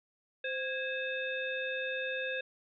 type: harmonic tone with a mistuned harmonic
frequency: 520 Hz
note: C5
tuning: 11 cents flat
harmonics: 1 / 3 / 5 / 7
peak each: -37 / -37 / -39 / -44 dBFS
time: 0.44-2.41 s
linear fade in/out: 5 ms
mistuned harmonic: 3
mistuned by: +92 cents
effects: none